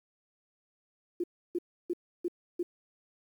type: tone bursts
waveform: sine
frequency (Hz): 350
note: F4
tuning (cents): +4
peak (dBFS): -28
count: 5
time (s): 1.2-2.63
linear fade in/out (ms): 5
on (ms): 38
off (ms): 310
effects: 10-bit